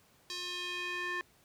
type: tone with band-pass filter sweep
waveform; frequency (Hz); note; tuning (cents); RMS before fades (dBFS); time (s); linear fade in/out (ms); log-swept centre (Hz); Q
square; 356.3; F4; +35; -38; 0.3-1.21; 0; 4500 to 1700; 2.2
effects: pink hiss -65 dBFS RMS until 1.44 s + high-pass 60 Hz 12 dB/octave